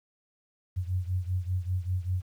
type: beating tone pair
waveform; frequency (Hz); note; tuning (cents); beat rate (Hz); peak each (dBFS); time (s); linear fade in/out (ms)
sine; 89.9 / 95; F#2 / F#2; -49 / +46; 5.1; -29 / -32; 0.76-2.22; 20
effects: 10-bit